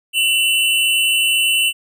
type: tone pair together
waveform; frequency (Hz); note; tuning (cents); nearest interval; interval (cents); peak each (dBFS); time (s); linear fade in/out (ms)
square; 2718 / 2960; F7 / F#7; -48 / 0; minor second; 148; -17; 0.13-1.73; 50
effects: none